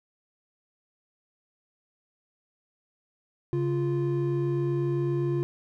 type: tone pair together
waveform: triangle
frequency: 138.59 / 348 Hz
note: C#3 / F4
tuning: 0 / -6 cents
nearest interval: octave + major third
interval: 1594 cents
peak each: -25 dBFS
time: 3.53-5.43 s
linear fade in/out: 0 ms
effects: none